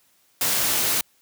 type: noise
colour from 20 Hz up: white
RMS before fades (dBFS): -22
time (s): 0.41-1.01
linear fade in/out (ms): 2
effects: white hiss -62 dBFS RMS until 1.21 s + high-pass 80 Hz 12 dB/octave